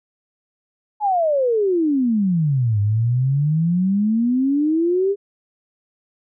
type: exponential two-way sweep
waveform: sine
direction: down then up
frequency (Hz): 864 to 100.6 to 408.7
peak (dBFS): -15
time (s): 1-5.16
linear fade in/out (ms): 50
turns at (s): 2.8
effects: none